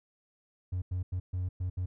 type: tone bursts at uneven times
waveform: triangle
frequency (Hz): 91.2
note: F#2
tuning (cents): -24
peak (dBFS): -27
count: 6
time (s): 0.72-0.82 / 0.91-1.03 / 1.12-1.2 / 1.33-1.49 / 1.6-1.7 / 1.77-1.86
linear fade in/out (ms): 10
effects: tanh soft clip ceiling -25 dBFS